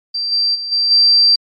sine tone with level steps, 4699 Hz, D8, in tune, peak -17 / -12 / -21 / -12 / -7 dBFS, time 0.14-1.36 s, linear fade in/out 10 ms, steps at 0.31 / 0.54 / 0.71 / 0.9 s, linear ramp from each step 20 ms, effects MP3 48 kbps

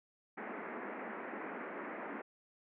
pink band-pass noise, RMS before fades -44 dBFS, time 0.37-2.22 s, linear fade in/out 10 ms, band 210 to 2200 Hz, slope 48 dB/octave, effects none

